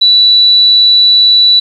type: tone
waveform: sine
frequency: 3951 Hz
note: B7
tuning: in tune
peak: -3 dBFS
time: 0.01-1.6 s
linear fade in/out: 10 ms
effects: 7-bit